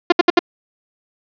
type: tone bursts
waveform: sawtooth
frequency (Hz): 349.2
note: F4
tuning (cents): 0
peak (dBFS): -3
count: 4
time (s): 0.1-0.392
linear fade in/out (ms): 5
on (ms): 22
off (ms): 68
effects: resampled to 11025 Hz + 7-bit